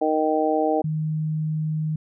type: harmonic tone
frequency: 155.56 Hz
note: D#3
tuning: in tune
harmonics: 2 / 3 / 4 / 5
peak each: -24 / -24 / -24 / -24 dBFS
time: 0.01-0.82 s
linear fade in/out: 10 ms
type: tone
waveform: sine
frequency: 155.56 Hz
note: D#3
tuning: in tune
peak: -22 dBFS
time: 0.84-1.96 s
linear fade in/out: 5 ms
effects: none